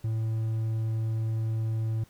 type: tone with hard clipping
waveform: triangle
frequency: 111.3 Hz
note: A2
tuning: 20 cents sharp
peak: -27 dBFS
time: 0.04-2.04 s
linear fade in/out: 5 ms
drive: 6 dB
effects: pink hiss -60 dBFS RMS until 2.09 s